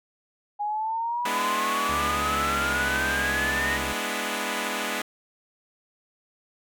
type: exponential sweep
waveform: sine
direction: up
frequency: 821 to 1877 Hz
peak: -25 dBFS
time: 0.59-3.78 s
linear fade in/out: 20 ms
type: chord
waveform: 5% pulse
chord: E dominant seventh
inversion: first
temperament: equal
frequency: 207.7 / 246.9 / 293.7 / 329.6 Hz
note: G#3 / B3 / D4 / E4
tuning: 0 / 0 / 0 / 0 cents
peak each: -20 / -20 / -22 / -24 dBFS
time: 1.25-5.02 s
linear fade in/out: 5 ms
type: tone with pitch glide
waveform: sawtooth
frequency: 71.6 to 66.42 Hz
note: D2 to C2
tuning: -43 to +27 cents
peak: -30 dBFS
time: 1.89-3.93 s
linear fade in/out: 5 ms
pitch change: -130 cents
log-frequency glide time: 2.27-2.7 s
effects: none